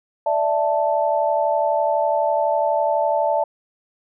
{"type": "chord", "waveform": "sine", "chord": "D suspended second", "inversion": "none", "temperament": "equal", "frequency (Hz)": [587.3, 659.3, 880], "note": ["D5", "E5", "A5"], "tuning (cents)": [0, 0, 0], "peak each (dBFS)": -21, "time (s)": [0.26, 3.44], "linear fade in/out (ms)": 5, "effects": []}